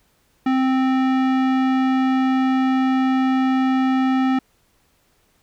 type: tone with low-pass filter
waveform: square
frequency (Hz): 261.6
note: C4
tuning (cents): 0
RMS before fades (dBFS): -18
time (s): 0.46-4.39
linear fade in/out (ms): 5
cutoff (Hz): 2200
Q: 0.78
effects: pink hiss -62 dBFS RMS until 5.42 s